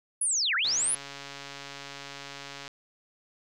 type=linear two-way sweep; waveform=sine; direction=down then up; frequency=10548 to 1297 to 10548 Hz; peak=-24 dBFS; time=0.21-0.95 s; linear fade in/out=5 ms; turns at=0.55 s
type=click train; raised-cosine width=0.2 ms; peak=-23 dBFS; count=285; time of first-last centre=0.65-2.679 s; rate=140 Hz
effects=none